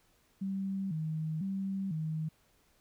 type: tone with vibrato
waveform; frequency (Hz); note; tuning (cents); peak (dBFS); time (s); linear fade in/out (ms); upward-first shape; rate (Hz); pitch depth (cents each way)
sine; 174.61; F3; 0; -32; 0.41-2.29; 10; square; 1; 180
effects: pink hiss -69 dBFS RMS until 2.8 s